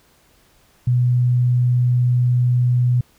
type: tone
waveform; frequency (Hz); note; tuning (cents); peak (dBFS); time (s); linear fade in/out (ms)
sine; 123.47; B2; 0; -13; 0.87-3.01; 5
effects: pink hiss -56 dBFS RMS until 3.18 s